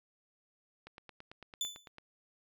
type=click train; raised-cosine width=0.3 ms; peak=-33 dBFS; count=11; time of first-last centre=0.87-1.984 s; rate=8.98 Hz
type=tone with exponential decay; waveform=30% pulse; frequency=3500 Hz; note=A7; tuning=10 cents flat; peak=-28 dBFS; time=1.61-1.88 s; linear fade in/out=2 ms; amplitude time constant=57 ms
effects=none